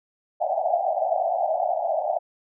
white band-pass noise, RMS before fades -24 dBFS, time 0.4-2.19 s, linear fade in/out 20 ms, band 610 to 780 Hz, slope 96 dB/octave, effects none

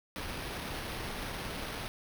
pink noise with sample-and-hold, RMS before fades -39 dBFS, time 0.16-1.88 s, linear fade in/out 0 ms, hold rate 7350 Hz, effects none

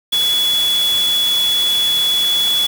sine tone in noise, 3400 Hz, G#7, 40 cents sharp, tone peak -13 dBFS, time 0.12-2.67 s, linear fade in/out 10 ms, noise white, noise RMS -25 dBFS, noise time 0.12-2.67 s, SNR +9 dB, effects none

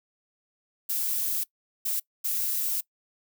violet noise bursts at uneven times, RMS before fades -28 dBFS, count 3, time 0.89-1.44 / 1.85-2 / 2.24-2.81 s, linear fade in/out 10 ms, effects noise-tail reverb RT60 0.1 s tail -22 dB re dry

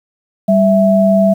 sine tone pair together, 196 / 659.3 Hz, G3 / E5, 0 / 0 cents, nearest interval octave + major sixth, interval 2100 cents, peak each -10 dBFS, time 0.48-1.34 s, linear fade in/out 10 ms, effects 7-bit

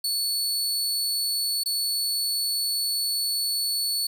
sawtooth tone with dropouts, 4435 Hz, C#8, in tune, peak -21 dBFS, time 0.04-4.07 s, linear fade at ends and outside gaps 5 ms, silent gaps 1.636-1.658 s, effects none

